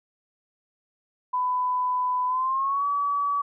sine tone with pitch glide, 1000 to 1142.1 Hz, B5 to D6, +21 to -49 cents, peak -22 dBFS, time 1.33-3.42 s, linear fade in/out 10 ms, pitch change +230 cents, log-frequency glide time 2.27-2.86 s, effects none

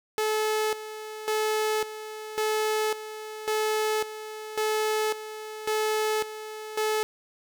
sawtooth tone with tremolo, 431.6 Hz, A4, 33 cents flat, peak -20 dBFS, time 0.18-7.03 s, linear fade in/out 0 ms, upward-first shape square, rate 0.91 Hz, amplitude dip 75%, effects none

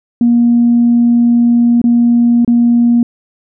sine tone with dropouts, 237.4 Hz, A#3, 32 cents sharp, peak -5 dBFS, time 0.21-3.03 s, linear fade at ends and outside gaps 2 ms, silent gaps 1.816-1.84 / 2.448-2.477 s, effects tanh soft clip ceiling -1 dBFS

